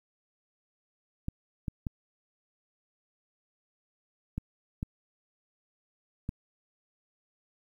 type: clicks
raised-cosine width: 5 ms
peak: -20 dBFS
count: 6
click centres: 1.284 / 1.682 / 1.868 / 4.38 / 4.829 / 6.291 s
effects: 10-bit